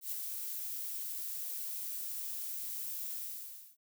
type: noise with ADSR envelope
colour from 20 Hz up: violet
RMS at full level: -36 dBFS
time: 0.01-3.77 s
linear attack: 110 ms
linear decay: 10 ms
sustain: -4 dB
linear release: 620 ms
effects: none